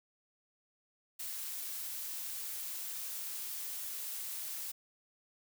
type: noise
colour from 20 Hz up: blue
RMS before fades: -41 dBFS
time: 1.19-4.72 s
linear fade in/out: 10 ms
effects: none